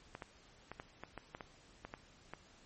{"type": "clicks", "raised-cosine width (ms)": 0.5, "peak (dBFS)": -29, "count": 11, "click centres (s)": [0.151, 0.222, 0.716, 0.799, 1.036, 1.177, 1.349, 1.408, 1.85, 1.939, 2.336], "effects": ["pink hiss -63 dBFS RMS until 2.65 s", "MP3 32 kbps"]}